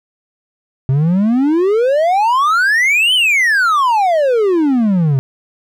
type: exponential two-way sweep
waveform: triangle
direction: up then down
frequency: 128.4 to 3124 to 128.4 Hz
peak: -8 dBFS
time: 0.89-5.19 s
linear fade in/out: 0 ms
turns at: 3.14 s
effects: none